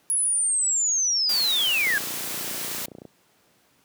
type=linear sweep; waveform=sine; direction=down; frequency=10548 to 1588 Hz; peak=-20 dBFS; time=0.1-1.98 s; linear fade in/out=0 ms
type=noise; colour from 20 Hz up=white; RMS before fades=-31 dBFS; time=1.29-2.86 s; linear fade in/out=5 ms
type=click train; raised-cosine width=2 ms; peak=-26 dBFS; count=36; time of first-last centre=1.87-3.052 s; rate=29.6 Hz
effects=pink hiss -62 dBFS RMS until 3.84 s + high-pass 150 Hz 12 dB/octave